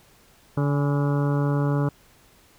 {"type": "harmonic tone with a mistuned harmonic", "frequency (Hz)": 143.5, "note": "D3", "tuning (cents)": -40, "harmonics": [1, 2, 3, 4, 6, 7, 8, 9, 10], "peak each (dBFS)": [-21, -27, -31, -33, -37, -38, -39, -40, -41], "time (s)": [0.57, 1.89], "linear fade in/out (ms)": 5, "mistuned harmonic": 6, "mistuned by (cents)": -50, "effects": ["pink hiss -56 dBFS RMS until 2.58 s"]}